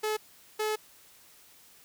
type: tone bursts at uneven times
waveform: sawtooth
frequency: 429.4 Hz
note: A4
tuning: 42 cents flat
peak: -24 dBFS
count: 2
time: 0.03-0.17 / 0.59-0.76 s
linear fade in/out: 10 ms
effects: white hiss -57 dBFS RMS until 1.84 s